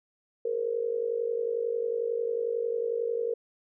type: tone with amplitude modulation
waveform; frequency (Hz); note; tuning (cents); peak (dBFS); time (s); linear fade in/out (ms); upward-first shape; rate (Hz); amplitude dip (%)
sine; 466.2; A#4; 0; -23; 0.45-3.34; 5; sine; 51.1; 80
effects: none